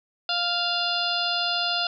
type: harmonic tone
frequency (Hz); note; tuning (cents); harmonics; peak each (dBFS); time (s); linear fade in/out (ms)
698.5; F5; 0; 1 / 2 / 4 / 5 / 6 / 7; -30 / -30 / -30 / -30 / -30 / -30; 0.29-1.87; 2
effects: none